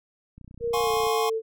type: click train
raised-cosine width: 5 ms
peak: -33 dBFS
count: 22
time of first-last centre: 0.38-1.069 s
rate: 30.5 Hz
type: tone with pitch glide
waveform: sine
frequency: 469.1 to 445.6 Hz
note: A#4 to A4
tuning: +11 to +22 cents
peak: -24 dBFS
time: 0.6-1.42 s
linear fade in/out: 50 ms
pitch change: -89 cents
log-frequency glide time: 0.81-0.89 s
type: chord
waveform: square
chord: Db major seventh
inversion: first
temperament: equal with one note detuned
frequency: 714.4 / 830.6 / 1046.5 / 1108.7 Hz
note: F5 / Ab5 / C6 / Db6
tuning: +39 / 0 / 0 / 0 cents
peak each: -31 dBFS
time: 0.73-1.3 s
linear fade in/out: 10 ms
effects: none